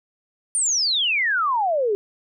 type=exponential sweep; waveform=sine; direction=down; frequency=9350 to 392 Hz; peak=-18 dBFS; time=0.55-1.95 s; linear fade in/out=0 ms; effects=none